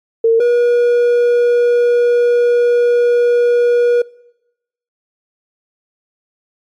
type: tone pair in turn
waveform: sine / triangle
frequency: 455.6 / 480.9 Hz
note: A#4 / B4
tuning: -40 / -46 cents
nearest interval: minor second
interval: 94 cents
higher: second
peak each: -7 dBFS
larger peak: neither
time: 0.24-0.4 / 0.4-4.02 s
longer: second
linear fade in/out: 5 ms
effects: noise-tail reverb RT60 0.9 s tail -23 dB re dry + MP3 64 kbps